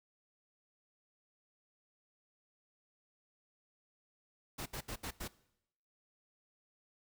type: noise bursts at uneven times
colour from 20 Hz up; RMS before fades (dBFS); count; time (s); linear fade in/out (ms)
pink; -42; 5; 4.58-4.66 / 4.73-4.81 / 4.88-4.96 / 5.03-5.11 / 5.2-5.28; 10
effects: noise-tail reverb RT60 0.8 s tail -20 dB re dry